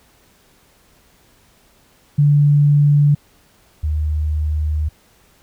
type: tone pair in turn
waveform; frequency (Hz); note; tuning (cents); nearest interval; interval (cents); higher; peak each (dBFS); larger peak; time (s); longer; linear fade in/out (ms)
sine; 145.5 / 76.3; D3 / D#2; -16 / -33; major seventh; 1117; first; -9 / -16; first; 2.18-3.15 / 3.83-4.89; second; 10
effects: pink hiss -54 dBFS RMS until 5.42 s